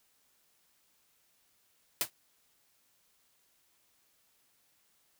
white noise with exponential decay, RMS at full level -25 dBFS, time 2.01-2.1 s, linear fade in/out 1 ms, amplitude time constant 19 ms, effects white hiss -71 dBFS RMS until 5.19 s

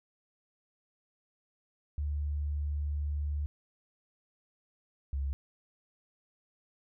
sine tone pair in turn, 73.3 / 68.86 Hz, D2 / C#2, -3 / -11 cents, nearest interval minor second, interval 108 cents, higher first, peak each -30 / -30 dBFS, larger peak neither, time 1.98-3.46 / 5.13-5.33 s, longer first, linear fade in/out 0 ms, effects none

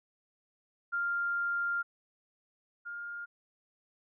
sine tone pair in turn, 1396.9 / 1410.7 Hz, F6 / F6, 0 / +17 cents, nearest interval unison, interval 17 cents, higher second, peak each -29 / -38 dBFS, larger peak first, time 0.92-1.83 / 2.85-3.26 s, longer first, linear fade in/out 20 ms, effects none

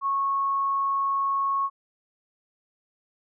sine tone, 1100 Hz, C#6, 14 cents flat, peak -22 dBFS, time 0.01-1.7 s, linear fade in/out 50 ms, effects none

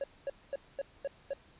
triangle tone bursts, 554.4 Hz, C#5, in tune, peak -30 dBFS, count 6, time 0.01-1.334 s, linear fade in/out 2 ms, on 29 ms, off 230 ms, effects pink hiss -61 dBFS RMS until 1.59 s + resampled to 8000 Hz

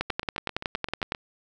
two click trains, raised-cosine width 0.3 ms, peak -10 / -18 dBFS, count 13 / 9, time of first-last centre 0.01-1.121 / 0.1-1.148 s, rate 10.8 / 7.63 Hz, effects none

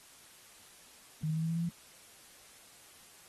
sine tone with pitch steps, 155.56 / 158.01 / 160.49 / 163.01 / 165.57 / 168.18 / 170.82 Hz, D#3 / D#3 / E3 / E3 / E3 / E3 / F3, 0 / +27 / -46 / -19 / +8 / +35 / -38 cents, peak -30 dBFS, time 1.23-1.692 s, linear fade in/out 5 ms, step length 66 ms, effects white hiss -57 dBFS RMS until 3.28 s + AAC 32 kbps

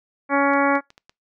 harmonic tone, 280 Hz, C#4, 18 cents sharp, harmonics 1 / 2 / 3 / 4 / 5 / 6 / 7 / 8, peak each -21 / -22 / -23 / -23 / -26 / -27 / -29 / -29 dBFS, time 0.29-0.81 s, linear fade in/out 50 ms
clicks, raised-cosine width 0.2 ms, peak -28 dBFS, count 5, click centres 0.536 / 0.754 / 0.904 / 0.979 / 1.095 s
effects noise-tail reverb RT60 0.2 s tail -24 dB re dry

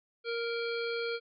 harmonic tone with a mistuned harmonic, 466.2 Hz, A#4, in tune, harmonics 1 / 3 / 5 / 7 / 9 / 10, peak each -33 / -39 / -41 / -45 / -44 / -51 dBFS, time 0.24-1.2 s, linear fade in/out 50 ms, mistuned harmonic 9, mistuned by +16 cents, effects none

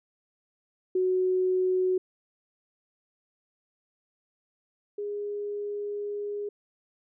sine tone pair in turn, 370 / 411.3 Hz, F#4 / G#4, 0 / -17 cents, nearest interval major second, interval 183 cents, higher second, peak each -22 / -30 dBFS, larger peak first, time 0.95-1.98 / 4.98-6.49 s, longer second, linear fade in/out 5 ms, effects none

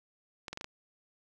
clicks, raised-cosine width 0.2 ms, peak -22 dBFS, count 5, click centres 0.482 / 0.53 / 0.574 / 0.611 / 0.644 s, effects none

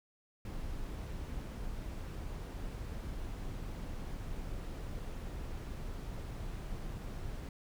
brown noise, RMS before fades -41 dBFS, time 0.45-7.49 s, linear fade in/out 2 ms, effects none

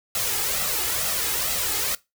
white noise with flanger, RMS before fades -25 dBFS, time 0.15-1.95 s, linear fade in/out 2 ms, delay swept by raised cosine 1.5 to 2.41 ms, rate 2.2 Hz, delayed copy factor +0.6, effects noise-tail reverb RT60 0.2 s tail -20 dB re dry

